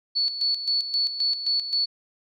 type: tone with tremolo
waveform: sine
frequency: 4435 Hz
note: C#8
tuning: in tune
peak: -20 dBFS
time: 0.15-1.86 s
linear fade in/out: 20 ms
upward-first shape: square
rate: 3.8 Hz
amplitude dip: 65%
effects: none